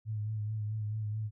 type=tone with vibrato; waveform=sine; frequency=107.2 Hz; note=A2; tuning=45 cents flat; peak=-32 dBFS; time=0.05-1.31 s; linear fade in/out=50 ms; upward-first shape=sine; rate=4.6 Hz; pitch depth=38 cents each way; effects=none